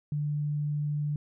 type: tone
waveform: sine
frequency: 147.8 Hz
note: D3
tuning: 11 cents sharp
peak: -27 dBFS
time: 0.12-1.16 s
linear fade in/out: 2 ms
effects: none